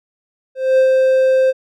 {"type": "tone with ADSR envelope", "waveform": "triangle", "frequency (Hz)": 523.3, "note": "C5", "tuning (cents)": 0, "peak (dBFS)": -6, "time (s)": [0.55, 1.53], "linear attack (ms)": 230, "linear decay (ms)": 95, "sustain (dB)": -2, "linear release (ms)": 35, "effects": []}